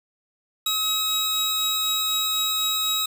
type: tone pair together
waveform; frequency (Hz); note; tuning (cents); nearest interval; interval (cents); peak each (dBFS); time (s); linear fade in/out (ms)
sawtooth; 1276 / 3824; D#6 / A#7; +43 / +43; octave + perfect fifth; 1900; -27 / -19; 0.66-3.06; 5
effects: none